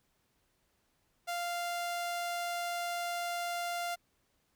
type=tone; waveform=sawtooth; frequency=696 Hz; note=F5; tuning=6 cents flat; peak=-30 dBFS; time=1.27-3.96 s; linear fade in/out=20 ms; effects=pink hiss -75 dBFS RMS until 4.55 s